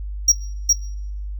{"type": "tone with echo", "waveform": "triangle", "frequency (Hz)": 5660, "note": "F8", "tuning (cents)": 22, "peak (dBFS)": -8, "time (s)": [0.28, 0.32], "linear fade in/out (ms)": 5, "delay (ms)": 410, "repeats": 1, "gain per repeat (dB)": -2, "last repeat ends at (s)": 0.73, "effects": ["noise-tail reverb RT60 0.7 s tail -20 dB re dry", "added 50 Hz sine -26 dBFS peak until 1.39 s"]}